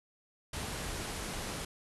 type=low-pass noise; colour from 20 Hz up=pink; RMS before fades=-39 dBFS; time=0.53-1.65 s; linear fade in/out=5 ms; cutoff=12000 Hz; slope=96 dB/octave; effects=none